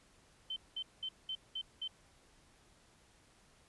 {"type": "tone bursts", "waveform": "sine", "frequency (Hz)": 3084, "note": "G7", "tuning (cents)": -29, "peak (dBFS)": -37, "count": 6, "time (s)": [0.5, 1.878], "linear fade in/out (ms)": 5, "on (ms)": 63, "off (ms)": 200, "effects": ["pink hiss -66 dBFS RMS until 3.68 s", "resampled to 24000 Hz"]}